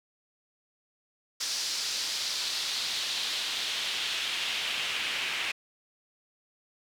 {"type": "noise with band-pass filter sweep", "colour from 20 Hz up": "pink", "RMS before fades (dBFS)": -32, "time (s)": [1.4, 5.52], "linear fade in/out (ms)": 10, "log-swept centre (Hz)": [5100, 2600], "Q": 2.2, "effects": []}